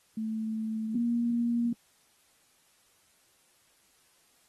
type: tone pair in turn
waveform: sine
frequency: 220 / 236.2 Hz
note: A3 / A#3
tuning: 0 / +23 cents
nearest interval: minor second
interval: 123 cents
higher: second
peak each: -30 / -25 dBFS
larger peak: second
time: 0.17-0.95 / 0.95-1.73 s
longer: neither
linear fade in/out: 5 ms
effects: white hiss -66 dBFS RMS until 4.48 s + AAC 32 kbps